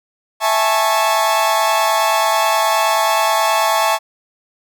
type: chord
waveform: 40% pulse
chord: A major seventh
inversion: second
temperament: equal with one note detuned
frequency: 659.3 / 830.6 / 880 / 1102.3 Hz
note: E5 / G#5 / A5 / C#6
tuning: 0 / 0 / 0 / -10 cents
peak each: -18 / -20 / -17 / -18 dBFS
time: 0.4-3.99 s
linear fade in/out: 50 ms
effects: none